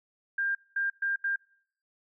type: tone bursts at uneven times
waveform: sine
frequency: 1598 Hz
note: G6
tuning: 33 cents sharp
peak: -26 dBFS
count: 4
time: 0.38-0.55 / 0.76-0.9 / 1.02-1.16 / 1.24-1.36 s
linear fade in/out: 5 ms
effects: noise-tail reverb RT60 0.7 s tail -26 dB re dry